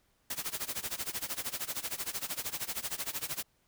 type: noise with tremolo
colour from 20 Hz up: white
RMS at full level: -34 dBFS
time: 0.3-3.43 s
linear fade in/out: 5 ms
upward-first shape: sine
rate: 13 Hz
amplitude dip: 90%
effects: pink hiss -72 dBFS RMS until 3.67 s